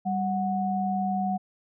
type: tone pair together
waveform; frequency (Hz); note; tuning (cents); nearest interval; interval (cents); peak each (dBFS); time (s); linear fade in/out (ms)
sine; 195.21 / 737; G3 / F#5; -7 / -7; octave + major seventh; 2300; -27; 0.05-1.38; 20
effects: none